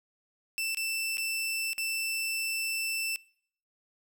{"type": "tone with dropouts", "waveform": "sawtooth", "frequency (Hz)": 2664, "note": "E7", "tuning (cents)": 18, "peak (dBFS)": -26, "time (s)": [0.58, 3.16], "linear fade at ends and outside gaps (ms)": 0, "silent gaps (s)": [[0.747, 0.771], [1.171, 1.181], [1.732, 1.781]], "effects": ["noise-tail reverb RT60 0.6 s tail -24 dB re dry"]}